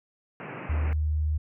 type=band-pass noise; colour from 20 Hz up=pink; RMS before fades=-39 dBFS; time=0.4-0.93 s; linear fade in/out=0 ms; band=110 to 2700 Hz; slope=96 dB/octave
type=tone; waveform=sine; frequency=76.5 Hz; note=D#2; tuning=29 cents flat; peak=-23 dBFS; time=0.69-1.38 s; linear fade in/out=10 ms
effects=none